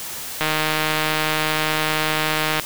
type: click train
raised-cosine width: 0.3 ms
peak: -4 dBFS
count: 340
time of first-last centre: 0.41-2.597 s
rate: 155 Hz
effects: white hiss -31 dBFS RMS until 2.65 s